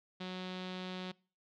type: tone with low-pass filter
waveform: sawtooth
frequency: 184.1 Hz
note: F#3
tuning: 8 cents flat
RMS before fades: -42 dBFS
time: 0.2-1.12 s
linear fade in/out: 10 ms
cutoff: 3700 Hz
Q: 3.5
effects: noise-tail reverb RT60 0.4 s tail -24 dB re dry